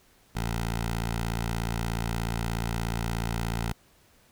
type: tone with notch filter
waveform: 10% pulse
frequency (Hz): 56.8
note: A#1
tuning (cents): -44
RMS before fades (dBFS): -30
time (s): 0.35-3.73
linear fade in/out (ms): 10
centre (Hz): 300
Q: 1.2
effects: pink hiss -61 dBFS RMS until 4.31 s